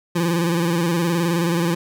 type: tone with vibrato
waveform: 25% pulse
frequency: 170 Hz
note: F3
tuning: 46 cents flat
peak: -14 dBFS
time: 0.15-1.75 s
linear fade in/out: 10 ms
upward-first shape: square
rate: 19 Hz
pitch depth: 49 cents each way
effects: none